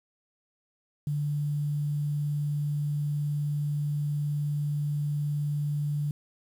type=tone with quantisation; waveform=sine; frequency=146.83 Hz; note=D3; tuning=in tune; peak=-26 dBFS; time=1.07-6.11 s; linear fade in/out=2 ms; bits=9; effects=none